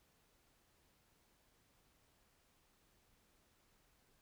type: silence
effects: pink hiss -74 dBFS RMS until 4.21 s